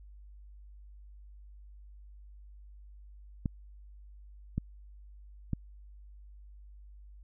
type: clicks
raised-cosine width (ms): 5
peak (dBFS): -18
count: 3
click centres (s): 3.458 / 4.58 / 5.533
effects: added 50 Hz sine -49 dBFS peak until 7.23 s